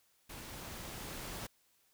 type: noise with level ramp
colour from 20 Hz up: pink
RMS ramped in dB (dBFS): -48 to -43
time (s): 0.29-1.47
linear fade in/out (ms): 10
effects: white hiss -72 dBFS RMS until 1.93 s